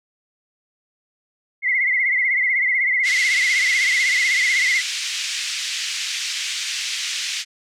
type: tone with vibrato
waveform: sine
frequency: 2063 Hz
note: C7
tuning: 25 cents flat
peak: -16 dBFS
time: 1.62-4.83 s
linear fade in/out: 50 ms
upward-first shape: triangle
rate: 16 Hz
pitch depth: 110 cents each way
type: band-pass noise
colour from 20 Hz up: pink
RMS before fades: -26 dBFS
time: 3.03-7.45 s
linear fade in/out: 50 ms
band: 2200 to 7100 Hz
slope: 24 dB/octave
effects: none